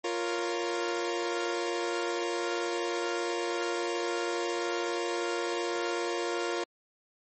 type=chord; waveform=sawtooth; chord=Bb minor; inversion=second; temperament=equal; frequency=349.2 / 466.2 / 554.4 Hz; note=F4 / Bb4 / Db5; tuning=0 / 0 / 0 cents; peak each=-28 / -30 / -34 dBFS; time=0.04-6.64 s; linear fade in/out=5 ms; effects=MP3 32 kbps